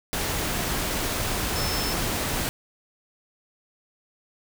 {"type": "tone in noise", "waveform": "sine", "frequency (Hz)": 5274, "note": "E8", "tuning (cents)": 0, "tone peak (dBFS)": -31, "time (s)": [1.56, 1.93], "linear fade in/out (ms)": 0, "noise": "pink", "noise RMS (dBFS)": -27, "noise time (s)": [0.13, 2.49], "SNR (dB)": -7, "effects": []}